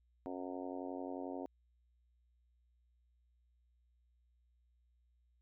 harmonic tone, 91.3 Hz, F#2, 23 cents flat, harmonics 3 / 4 / 5 / 6 / 7 / 8 / 9 / 10, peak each -44 / -48 / -50 / -50 / -50 / -50 / -61 / -55 dBFS, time 0.26-1.46 s, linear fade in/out 0 ms, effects added 60 Hz sine -70 dBFS peak until 5.41 s

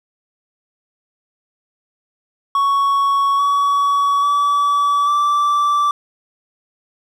triangle tone with pitch steps, 1113 / 1130.5 / 1148.3 / 1166.3 Hz, C#6 / C#6 / D6 / D6, +7 / +34 / -39 / -12 cents, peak -11 dBFS, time 2.55-5.91 s, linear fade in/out 2 ms, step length 840 ms, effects none

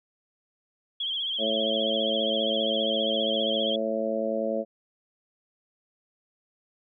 sine tone with vibrato, 3242 Hz, G#7, 42 cents flat, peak -27 dBFS, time 1-3.76 s, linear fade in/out 5 ms, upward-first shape sine, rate 15 Hz, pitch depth 72 cents each way
harmonic tone, 110.5 Hz, A2, 8 cents sharp, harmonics 2 / 3 / 4 / 5 / 6, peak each -32 / -36 / -34 / -28 / -32 dBFS, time 1.38-4.65 s, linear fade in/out 50 ms
effects none

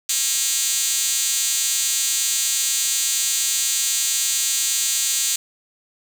5% pulse tone with high-pass filter, 271.6 Hz, C#4, 35 cents flat, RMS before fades -21 dBFS, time 0.09-5.36 s, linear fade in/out 5 ms, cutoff 5600 Hz, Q 3.7, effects none

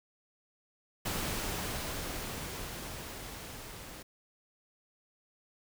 pink noise with level ramp, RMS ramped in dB -34 to -47 dBFS, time 1.05-4.03 s, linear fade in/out 10 ms, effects none

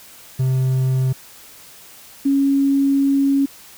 triangle / sine tone pair in turn, 130.4 / 276.3 Hz, C3 / C#4, -5 / -6 cents, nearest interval octave + minor second, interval 1299 cents, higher second, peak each -13 dBFS, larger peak neither, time 0.39-1.13 / 2.25-3.46 s, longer second, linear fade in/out 10 ms, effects white hiss -43 dBFS RMS until 3.77 s

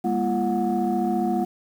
sine tone cluster, 201.2 / 235.9 / 341.8 / 730 Hz, G3 / A#3 / F4 / F#5, +45 / +21 / -37 / -24 cents, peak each -25 dBFS, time 0.04-1.45 s, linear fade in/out 10 ms, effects tanh soft clip ceiling -14 dBFS + 8-bit

